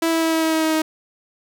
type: tone with pitch steps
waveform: sawtooth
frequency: 329 / 326.9 / 324.8 / 322.8 / 320.7 / 318.7 / 316.7 / 314.7 Hz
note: E4 / E4 / E4 / E4 / E4 / D#4 / D#4 / D#4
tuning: -3 / -14 / -26 / -36 / -48 / +42 / +31 / +20 cents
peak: -13 dBFS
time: 0.02-0.82 s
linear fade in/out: 5 ms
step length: 100 ms
effects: none